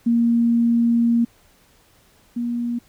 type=tone pair in turn; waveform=sine; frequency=234 / 238.2 Hz; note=A#3 / A#3; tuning=+7 / +38 cents; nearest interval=unison; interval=31 cents; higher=second; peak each=-14 / -21 dBFS; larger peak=first; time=0.06-1.25 / 2.36-2.79 s; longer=first; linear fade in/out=10 ms; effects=pink hiss -56 dBFS RMS until 2.88 s